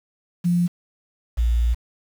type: tone pair in turn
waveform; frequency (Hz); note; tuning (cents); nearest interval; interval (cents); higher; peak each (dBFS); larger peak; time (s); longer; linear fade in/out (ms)
sine; 174.61 / 58.37; F3 / A#1; 0 / +3; octave + perfect fifth; 1897; first; -16; neither; 0.44-0.68 / 1.37-1.75; second; 20
effects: 7-bit